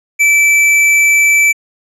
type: tone with tanh clipping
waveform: sine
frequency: 2319 Hz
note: D7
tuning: 22 cents flat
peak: -8 dBFS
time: 0.19-1.53 s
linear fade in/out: 20 ms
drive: 17 dB
effects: low-pass 11000 Hz 12 dB/octave